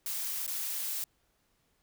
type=noise with dropouts; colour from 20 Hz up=blue; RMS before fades=-35 dBFS; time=0.06-1.04 s; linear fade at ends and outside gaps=1 ms; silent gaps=0.465-0.477 s; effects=pink hiss -73 dBFS RMS until 1.82 s